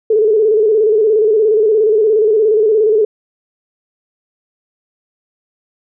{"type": "tone with vibrato", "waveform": "sine", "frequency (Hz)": 430.9, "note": "A4", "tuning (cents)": -36, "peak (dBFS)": -8, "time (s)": [0.1, 3.05], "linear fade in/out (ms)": 5, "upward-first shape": "square", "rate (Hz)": 17, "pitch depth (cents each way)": 59, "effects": []}